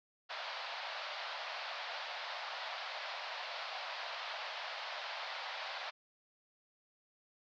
pink band-pass noise, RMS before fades -43 dBFS, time 0.29-5.91 s, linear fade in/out 20 ms, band 600 to 4800 Hz, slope 48 dB/octave, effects none

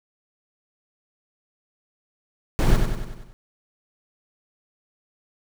brown noise with echo, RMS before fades -17 dBFS, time 2.59-2.76 s, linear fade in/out 0 ms, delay 95 ms, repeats 6, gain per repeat -5 dB, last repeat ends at 3.33 s, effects none

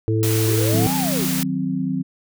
harmonic tone, 110 Hz, A2, in tune, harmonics 1 / 3 / 4, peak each -18 / -23 / -24 dBFS, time 0.08-0.87 s, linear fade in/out 0 ms
white noise, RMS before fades -26 dBFS, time 0.23-1.43 s, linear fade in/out 0 ms
triangle linear two-way sweep, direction up then down, 323 to 878 to 323 Hz, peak -24 dBFS, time 0.46-1.26 s, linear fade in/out 10 ms, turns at 0.96 s
sine chord, C diminished, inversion first, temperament equal, 155.56 / 185 / 261.6 Hz, Eb3 / Gb3 / C4, 0 / 0 / 0 cents, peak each -27 / -24 / -23 dBFS, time 0.72-2.03 s, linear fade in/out 20 ms
effects none

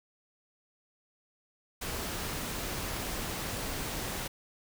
pink noise, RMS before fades -36 dBFS, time 1.81-4.28 s, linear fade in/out 10 ms, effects none

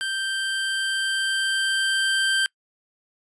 25% pulse tone with level ramp, 1568 Hz, G6, in tune, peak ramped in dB -21 to -15 dBFS, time 0.01-2.46 s, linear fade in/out 0 ms, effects noise-tail reverb RT60 0.1 s tail -25 dB re dry + resampled to 22050 Hz

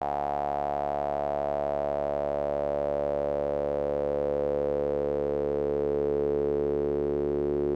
sawtooth tone with band-pass filter sweep, 72.2 Hz, D2, 29 cents flat, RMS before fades -28 dBFS, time 0.01-7.75 s, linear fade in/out 5 ms, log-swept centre 750 to 380 Hz, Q 7.4, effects none

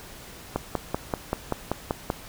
click train, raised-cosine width 1 ms, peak -10 dBFS, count 9, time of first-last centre 0.56-2.101 s, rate 5.19 Hz, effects pink hiss -44 dBFS RMS until 2.28 s

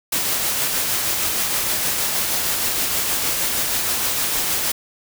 white noise with tremolo, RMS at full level -20 dBFS, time 0.12-4.72 s, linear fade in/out 5 ms, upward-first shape triangle, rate 6.4 Hz, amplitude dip 30%, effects none

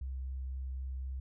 sine tone with vibrato, 65.41 Hz, C2, in tune, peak -36 dBFS, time 0.01-1.2 s, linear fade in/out 5 ms, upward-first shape sine, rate 3.9 Hz, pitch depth 9 cents each way, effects none

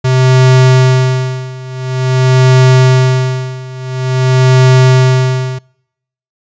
square tone with tremolo, 129.2 Hz, C3, 21 cents flat, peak -4 dBFS, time 0.04-5.59 s, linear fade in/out 10 ms, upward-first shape sine, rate 0.48 Hz, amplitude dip 90%, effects noise-tail reverb RT60 0.8 s tail -26 dB re dry + resampled to 16000 Hz

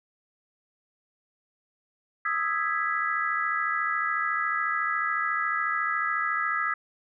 sine chord, E major seventh, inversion third, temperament equal, 1244.5 / 1318.5 / 1661.2 / 1975.5 Hz, D#6 / E6 / G#6 / B6, 0 / 0 / 0 / 0 cents, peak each -30 / -30 / -30 / -31 dBFS, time 2.25-6.74 s, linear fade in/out 5 ms, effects none

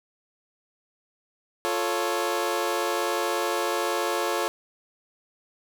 20% pulse chord, F augmented, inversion none, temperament equal, 349.2 / 440 / 554.4 Hz, F4 / A4 / C#5, 0 / 0 / 0 cents, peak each -24 dBFS, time 1.65-4.48 s, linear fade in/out 0 ms, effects none

